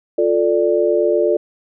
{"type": "chord", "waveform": "sine", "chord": "D minor", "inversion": "first", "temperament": "just", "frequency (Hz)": [352.4, 440.5, 587.3], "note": ["F4", "A4", "D5"], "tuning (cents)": [16, 2, 0], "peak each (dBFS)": -17, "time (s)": [0.18, 1.37], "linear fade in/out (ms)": 5, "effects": []}